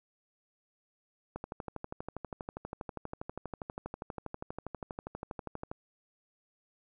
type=click train; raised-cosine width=1 ms; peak=-24 dBFS; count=55; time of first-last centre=1.36-5.715 s; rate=12.4 Hz; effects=none